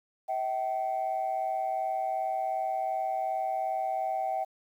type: tone pair together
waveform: sine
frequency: 645 / 767.7 Hz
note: E5 / G5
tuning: -38 / -36 cents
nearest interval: minor third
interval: 302 cents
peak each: -32 / -28 dBFS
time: 0.28-4.45 s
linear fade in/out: 20 ms
effects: tanh soft clip ceiling -23 dBFS + 10-bit